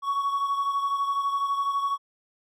triangle beating tone pair, 1115 / 1127 Hz, C#6 / C#6, +10 / +28 cents, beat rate 12 Hz, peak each -22 / -29 dBFS, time 0.02-1.98 s, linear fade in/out 50 ms, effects tanh soft clip ceiling -17 dBFS

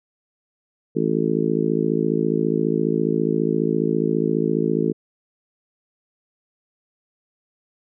harmonic tone, 54.7 Hz, A1, 9 cents flat, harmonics 3 / 4 / 5 / 6 / 7 / 8, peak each -25 / -25 / -25 / -25 / -25 / -25 dBFS, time 0.95-4.93 s, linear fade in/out 20 ms, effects none

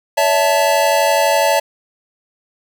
square chord, A major, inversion first, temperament equal with one note detuned, 567.3 / 659.3 / 880 Hz, C#5 / E5 / A5, +40 / 0 / 0 cents, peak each -17 dBFS, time 0.17-1.6 s, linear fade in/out 10 ms, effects none

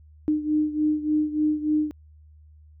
sine beating tone pair, 303.2 / 306.6 Hz, D#4 / D#4, -45 / -25 cents, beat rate 3.4 Hz, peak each -22 / -26 dBFS, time 0.28-1.91 s, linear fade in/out 0 ms, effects added 76 Hz sine -48 dBFS peak until 2.8 s

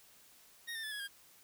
25% pulse tone with pitch steps, 1864.7 / 1799.1 / 1735.8 / 1674.7 / 1615.8 Hz, A#6 / A6 / A6 / G#6 / G#6, 0 / +38 / -24 / +14 / -48 cents, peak -36 dBFS, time 0.67-1.08 s, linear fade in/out 20 ms, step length 82 ms, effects white hiss -62 dBFS RMS until 1.43 s

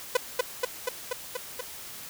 sawtooth tone with echo, 499.1 Hz, B4, 18 cents sharp, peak -15 dBFS, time 0.15-0.17 s, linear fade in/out 5 ms, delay 240 ms, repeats 6, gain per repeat -2 dB, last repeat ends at 1.61 s, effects white hiss -42 dBFS RMS until 2.09 s

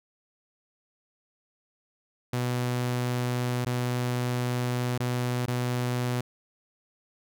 sawtooth tone with dropouts, 123.47 Hz, B2, in tune, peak -22 dBFS, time 2.33-6.21 s, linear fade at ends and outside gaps 5 ms, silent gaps 3.649-3.662 / 4.979-5.001 / 5.461-5.479 s, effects none

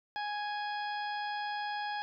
harmonic tone with a mistuned harmonic, 830.6 Hz, G#5, in tune, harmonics 1 / 2 / 3 / 4 / 5 / 6, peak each -35 / -40 / -49 / -47 / -53 / -49 dBFS, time 0.16-2.02 s, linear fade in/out 0 ms, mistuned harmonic 5, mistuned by +25 cents, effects none

